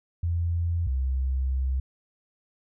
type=tone pair in turn; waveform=sine; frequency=85 / 65.58 Hz; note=F2 / C2; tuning=-46 / +5 cents; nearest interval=major third; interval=449 cents; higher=first; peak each=-23 dBFS; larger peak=neither; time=0.23-0.87 / 0.87-1.8 s; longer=second; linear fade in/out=5 ms; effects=none